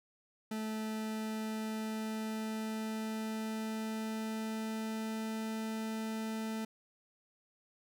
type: tone with pitch glide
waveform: 40% pulse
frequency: 218.2 to 220.7 Hz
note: A3 to A3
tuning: -14 to +5 cents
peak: -35 dBFS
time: 0.51-6.65 s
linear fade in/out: 5 ms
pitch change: +19 cents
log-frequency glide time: 0.7-5.47 s
effects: none